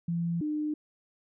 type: tone pair in turn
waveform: sine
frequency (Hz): 169.6 / 302.2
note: E3 / D4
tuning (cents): +50 / +50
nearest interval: minor seventh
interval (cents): 1000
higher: second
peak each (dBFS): -27 / -28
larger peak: first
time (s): 0.08-0.41 / 0.41-0.74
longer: neither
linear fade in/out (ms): 5
effects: none